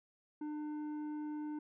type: tone with tanh clipping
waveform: sine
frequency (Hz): 300.8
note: D4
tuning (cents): +42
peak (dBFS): -40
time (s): 0.41-1.59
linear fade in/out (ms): 5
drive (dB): 8
effects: none